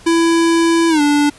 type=tone with pitch glide; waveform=square; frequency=333 to 291.6 Hz; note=E4 to D4; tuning=+18 to -12 cents; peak=-11 dBFS; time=0.06-1.3 s; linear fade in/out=10 ms; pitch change=-230 cents; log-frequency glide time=0.89-1.01 s; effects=pink hiss -42 dBFS RMS until 1.38 s + resampled to 24000 Hz